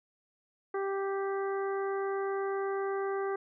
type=harmonic tone; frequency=392 Hz; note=G4; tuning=in tune; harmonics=1 / 2 / 3 / 4 / 5; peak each=-31 / -39 / -40 / -44 / -48 dBFS; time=0.74-3.36 s; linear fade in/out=5 ms; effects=none